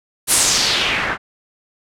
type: noise with low-pass filter sweep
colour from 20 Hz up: white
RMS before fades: -17 dBFS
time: 0.27-1.18 s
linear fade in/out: 50 ms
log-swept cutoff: 11000 to 1400 Hz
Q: 2.2
effects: none